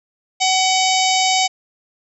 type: harmonic tone with a mistuned harmonic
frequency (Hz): 753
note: F#5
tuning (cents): +30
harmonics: 1 / 3 / 4 / 5 / 6 / 7 / 8 / 9 / 10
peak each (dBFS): -17 / -22 / -23 / -24 / -25 / -25 / -26 / -27 / -27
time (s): 0.4-1.48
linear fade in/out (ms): 20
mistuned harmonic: 6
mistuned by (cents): +39
effects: none